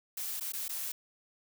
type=noise with dropouts; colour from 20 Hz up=blue; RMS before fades=-37 dBFS; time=0.17-0.92 s; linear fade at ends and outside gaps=5 ms; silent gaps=0.398-0.408 / 0.522-0.534 / 0.682-0.692 s; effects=none